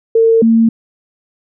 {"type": "tone pair in turn", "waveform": "sine", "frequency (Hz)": [453, 227.1], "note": ["A#4", "A#3"], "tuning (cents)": [-50, -45], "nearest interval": "octave", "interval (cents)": 1195, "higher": "first", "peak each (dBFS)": [-6, -6], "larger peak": "neither", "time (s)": [[0.15, 0.42], [0.42, 0.69]], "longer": "neither", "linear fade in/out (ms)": 5, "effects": []}